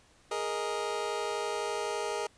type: chord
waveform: 25% pulse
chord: Ab suspended second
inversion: none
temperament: just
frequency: 415.3 / 467.2 / 623 Hz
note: Ab4 / Bb4 / Eb5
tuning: 0 / +4 / +2 cents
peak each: -31 / -32 / -34 dBFS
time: 0.31-2.27 s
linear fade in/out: 5 ms
effects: pink hiss -62 dBFS RMS until 2.37 s + resampled to 22050 Hz